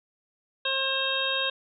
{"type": "harmonic tone", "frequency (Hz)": 535, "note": "C5", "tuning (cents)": 38, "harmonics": [1, 2, 3, 5, 6, 7], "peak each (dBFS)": [-33, -35, -32, -32, -32, -29], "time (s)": [0.65, 1.5], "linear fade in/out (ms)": 5, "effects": []}